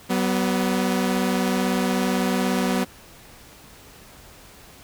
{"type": "tone pair together", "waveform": "sawtooth", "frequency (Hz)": [189.23, 246.9], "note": ["F#3", "B3"], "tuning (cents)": [39, 0], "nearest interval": "perfect fourth", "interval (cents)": 461, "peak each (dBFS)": -19, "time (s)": [0.09, 2.85], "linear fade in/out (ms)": 20, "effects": ["pink hiss -47 dBFS RMS until 4.83 s"]}